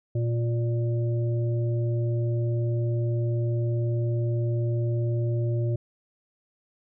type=harmonic tone; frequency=117.6 Hz; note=A#2; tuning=16 cents sharp; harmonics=1 / 3 / 5; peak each=-23 / -33 / -37 dBFS; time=0.15-5.76 s; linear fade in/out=5 ms; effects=none